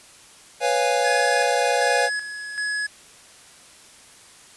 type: chord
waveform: square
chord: C# dominant seventh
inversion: third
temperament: equal with one note detuned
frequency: 493.9 / 554.4 / 698.5 / 824.4 Hz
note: B4 / C#5 / E#5 / G#5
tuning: 0 / 0 / 0 / -13 cents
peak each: -25 dBFS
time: 0.6-2.1 s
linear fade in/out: 50 ms
type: tone with tremolo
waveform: square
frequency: 1687 Hz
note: G#6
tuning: 27 cents sharp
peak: -24 dBFS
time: 1.04-2.87 s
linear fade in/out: 10 ms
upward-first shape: square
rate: 1.3 Hz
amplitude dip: 60%
effects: white hiss -48 dBFS RMS until 4.56 s + resampled to 24000 Hz

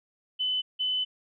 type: tone pair in turn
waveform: sine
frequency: 3018 / 3018 Hz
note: F#7 / F#7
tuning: +34 / +34 cents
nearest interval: unison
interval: 0 cents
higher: neither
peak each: -25 dBFS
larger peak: neither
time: 0.39-0.62 / 0.79-1.05 s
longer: second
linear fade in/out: 20 ms
effects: none

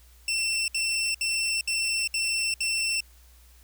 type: tone bursts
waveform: 20% pulse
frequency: 2693 Hz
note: E7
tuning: 36 cents sharp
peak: -20 dBFS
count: 6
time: 0.28-3.005 s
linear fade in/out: 2 ms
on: 400 ms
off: 65 ms
effects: added 60 Hz sine -52 dBFS peak until 3.63 s + white hiss -59 dBFS RMS until 3.63 s

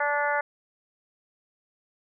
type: harmonic tone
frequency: 290.7 Hz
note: D4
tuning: 18 cents flat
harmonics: 2 / 3 / 4 / 5 / 6 / 7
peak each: -29 / -28 / -34 / -29 / -31 / -35 dBFS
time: 0-0.41 s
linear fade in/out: 5 ms
effects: none

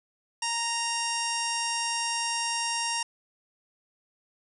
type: harmonic tone with a mistuned harmonic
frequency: 930 Hz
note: A#5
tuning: 4 cents flat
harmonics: 1 / 2 / 3 / 4 / 5 / 6 / 7 / 8 / 9 / 10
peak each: -32 / -38 / -34 / -43 / -43 / -32 / -43 / -40 / -43 / -38 dBFS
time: 0.42-3.03 s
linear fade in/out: 5 ms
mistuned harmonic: 5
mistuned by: +16 cents
effects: none

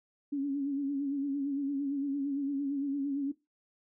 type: tone with vibrato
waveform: sine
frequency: 279.9 Hz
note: C#4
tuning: 17 cents sharp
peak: -29 dBFS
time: 0.32-3.32 s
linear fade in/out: 10 ms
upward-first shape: sine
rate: 8.8 Hz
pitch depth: 56 cents each way
effects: noise-tail reverb RT60 0.2 s tail -17 dB re dry

